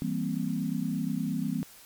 sine chord, C dominant seventh, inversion first, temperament equal, 164.81 / 196 / 233.1 / 261.6 Hz, E3 / G3 / Bb3 / C4, 0 / 0 / 0 / 0 cents, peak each -33 dBFS, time 0.02-1.63 s, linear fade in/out 0 ms, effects white hiss -52 dBFS RMS until 1.85 s + MP3 96 kbps

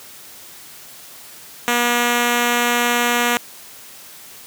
5% pulse tone, 240.4 Hz, B3, 46 cents flat, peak -4 dBFS, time 1.68-3.37 s, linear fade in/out 0 ms, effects white hiss -40 dBFS RMS until 4.46 s + high-pass 80 Hz 12 dB/octave

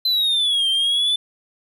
triangle exponential two-way sweep, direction down then up, 4073 to 3136 to 3514 Hz, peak -15 dBFS, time 0.05-1.16 s, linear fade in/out 5 ms, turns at 0.69 s, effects none

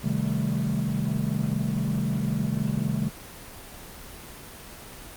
triangle chord, A half-diminished seventh, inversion first, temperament equal, 130.81 / 155.56 / 196 / 220 Hz, C3 / Eb3 / G3 / A3, 0 / 0 / 0 / 0 cents, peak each -27 dBFS, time 0.03-3.1 s, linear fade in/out 20 ms, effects pink hiss -42 dBFS RMS until 5.16 s + Opus 24 kbps

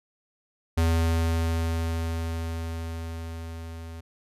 square tone with level ramp, 82.41 Hz, E2, in tune, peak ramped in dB -20 to -38 dBFS, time 0.77-4.01 s, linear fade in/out 10 ms, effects resampled to 32000 Hz

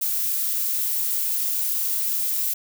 violet noise, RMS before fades -24 dBFS, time 0.01-2.54 s, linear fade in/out 10 ms, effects none

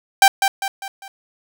sawtooth tone with echo, 784 Hz, G5, in tune, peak -3 dBFS, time 0.22-0.28 s, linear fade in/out 2 ms, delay 200 ms, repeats 4, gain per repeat -7 dB, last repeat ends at 1.08 s, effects none

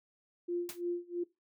sine tone with tremolo, 349.2 Hz, F4, in tune, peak -30 dBFS, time 0.48-1.24 s, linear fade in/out 10 ms, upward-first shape sine, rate 3 Hz, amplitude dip 95%
white noise with exponential decay, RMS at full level -38 dBFS, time 0.69-0.81 s, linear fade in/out 1 ms, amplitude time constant 26 ms
effects noise-tail reverb RT60 0.2 s tail -19 dB re dry

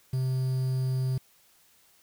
triangle tone with quantisation, 130 Hz, C3, 11 cents flat, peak -23 dBFS, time 0.13-1.18 s, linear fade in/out 5 ms, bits 8, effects white hiss -62 dBFS RMS until 2.02 s

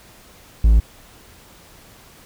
triangle tone, 55 Hz, A1, in tune, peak -7 dBFS, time 0.64-0.8 s, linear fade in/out 5 ms, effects pink hiss -47 dBFS RMS until 2.25 s

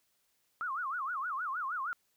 sine tone with vibrato, 1244.5 Hz, D#6, in tune, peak -33 dBFS, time 0.61-1.93 s, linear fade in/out 0 ms, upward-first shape sine, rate 6.4 Hz, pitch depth 300 cents each way, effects white hiss -75 dBFS RMS until 2.16 s

